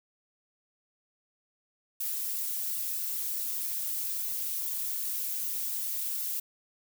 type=noise with flanger; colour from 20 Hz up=violet; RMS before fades=-33 dBFS; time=2-6.4 s; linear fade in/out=5 ms; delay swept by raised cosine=1.2 to 6.7 ms; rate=2.6 Hz; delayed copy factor=-0.85; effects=none